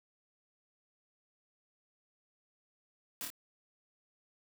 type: noise with echo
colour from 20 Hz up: white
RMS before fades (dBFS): -40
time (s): 3.21-3.25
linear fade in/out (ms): 0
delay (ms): 26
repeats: 2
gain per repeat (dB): -3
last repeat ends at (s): 3.302
effects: none